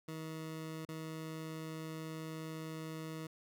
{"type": "tone with dropouts", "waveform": "20% pulse", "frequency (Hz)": 159.1, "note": "D#3", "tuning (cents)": 39, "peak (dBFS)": -37, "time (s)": [0.08, 3.27], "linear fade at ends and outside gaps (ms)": 5, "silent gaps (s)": [0.852, 0.887], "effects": []}